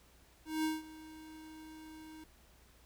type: tone with ADSR envelope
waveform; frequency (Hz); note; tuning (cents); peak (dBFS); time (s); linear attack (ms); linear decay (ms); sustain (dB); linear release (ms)
square; 313.9; D#4; +15; -31; 0.45-2.24; 190; 180; -19; 4
effects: added 60 Hz sine -65 dBFS peak until 2.85 s + pink hiss -65 dBFS RMS until 2.85 s